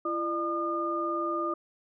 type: tone cluster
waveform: sine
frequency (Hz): 338.2 / 602 / 1215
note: E4 / D5 / D#6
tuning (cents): +44 / +43 / -42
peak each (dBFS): -32 / -35 / -30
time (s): 0.05-1.54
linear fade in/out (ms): 5
effects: none